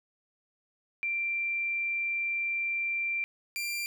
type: tone pair in turn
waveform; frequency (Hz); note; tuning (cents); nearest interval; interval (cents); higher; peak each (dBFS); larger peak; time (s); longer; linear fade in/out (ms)
sine / sawtooth; 2360 / 2374; D7 / D7; +8 / +18; unison; 10; second; -28; neither; 1.03-3.24 / 3.56-3.86; first; 0
effects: none